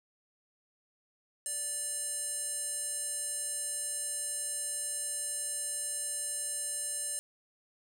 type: tone with band-pass filter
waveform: square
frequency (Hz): 583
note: D5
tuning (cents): -13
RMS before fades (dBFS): -36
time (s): 1.46-7.19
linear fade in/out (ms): 0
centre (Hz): 9000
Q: 8
effects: none